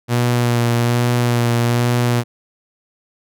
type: tone with vibrato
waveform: sawtooth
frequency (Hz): 119.9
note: A#2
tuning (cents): +49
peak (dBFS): -10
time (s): 0.08-2.24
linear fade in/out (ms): 50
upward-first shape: sine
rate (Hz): 1.2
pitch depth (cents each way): 21
effects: none